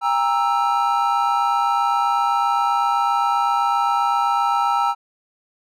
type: chord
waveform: triangle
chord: E diminished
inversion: first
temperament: equal with one note detuned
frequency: 804.6 / 932.3 / 1318.5 Hz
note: G5 / Bb5 / E6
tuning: +45 / 0 / 0 cents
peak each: -19 / -19 / -19 dBFS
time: 0.01-4.95 s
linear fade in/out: 50 ms
effects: none